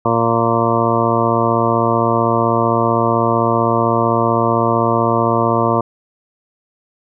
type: harmonic tone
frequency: 115.7 Hz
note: A#2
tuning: 13 cents flat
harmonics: 1 / 2 / 3 / 4 / 5 / 6 / 8 / 9 / 10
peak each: -21 / -21 / -21 / -21 / -21 / -21 / -21 / -21 / -21 dBFS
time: 0.05-5.81 s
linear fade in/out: 5 ms
effects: none